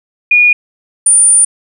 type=tone pair in turn; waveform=sine; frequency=2444 / 9254 Hz; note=D#7 / D9; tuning=-32 / -27 cents; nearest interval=octave + major seventh; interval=2305 cents; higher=second; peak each=-4 dBFS; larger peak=neither; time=0.31-0.53 / 1.06-1.45 s; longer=second; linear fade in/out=5 ms; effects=none